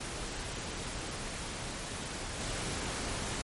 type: noise with level steps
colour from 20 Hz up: pink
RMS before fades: -39 / -36 dBFS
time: 0-3.42 s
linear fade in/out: 10 ms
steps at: 2.39 s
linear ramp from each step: 20 ms
effects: MP3 48 kbps